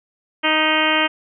harmonic tone with a mistuned harmonic, 311.1 Hz, D#4, in tune, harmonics 1 / 2 / 3 / 4 / 5 / 6 / 7 / 8 / 9 / 10, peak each -24 / -24 / -24 / -24 / -24 / -24 / -24 / -24 / -24 / -24 dBFS, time 0.43-1.08 s, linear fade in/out 20 ms, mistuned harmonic 6, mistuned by +29 cents, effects none

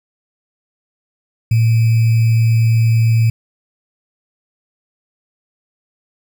sine tone with sample-and-hold, 113.6 Hz, A#2, 44 cents flat, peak -9 dBFS, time 1.51-3.3 s, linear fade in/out 5 ms, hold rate 2450 Hz, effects none

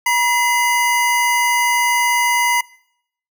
square tone pair together, 961.6 / 2041 Hz, B5 / C7, -46 / -44 cents, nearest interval octave + minor second, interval 1302 cents, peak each -17 dBFS, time 0.06-2.61 s, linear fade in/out 5 ms, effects noise-tail reverb RT60 0.7 s tail -23 dB re dry

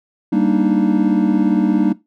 triangle chord, Eb major seventh, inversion first, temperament equal, 196 / 233.1 / 293.7 / 311.1 Hz, G3 / Bb3 / D4 / Eb4, 0 / 0 / 0 / 0 cents, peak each -16 dBFS, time 0.32-1.93 s, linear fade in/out 10 ms, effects noise-tail reverb RT60 0.2 s tail -18 dB re dry

